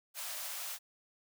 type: high-pass noise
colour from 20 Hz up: white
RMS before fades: -41 dBFS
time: 0.14-0.79 s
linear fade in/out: 50 ms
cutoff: 540 Hz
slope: 96 dB/octave
effects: none